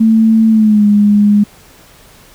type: tone with pitch glide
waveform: sine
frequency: 222.5 to 206.4 Hz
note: A3 to G#3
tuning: +20 to -10 cents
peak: -5 dBFS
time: 0-1.44 s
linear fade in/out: 10 ms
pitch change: -130 cents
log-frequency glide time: 0.49-0.86 s
effects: pink hiss -42 dBFS RMS until 2.34 s